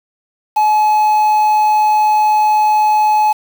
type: tone with quantisation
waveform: triangle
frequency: 852 Hz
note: G#5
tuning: 44 cents sharp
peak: -7 dBFS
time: 0.56-3.33 s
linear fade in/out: 10 ms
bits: 5
effects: none